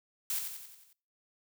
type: noise with echo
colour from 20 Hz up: blue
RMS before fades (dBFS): -33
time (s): 0.3-0.39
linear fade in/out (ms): 2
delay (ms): 90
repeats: 6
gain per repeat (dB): -5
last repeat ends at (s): 0.93
effects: noise-tail reverb RT60 0.4 s tail -22 dB re dry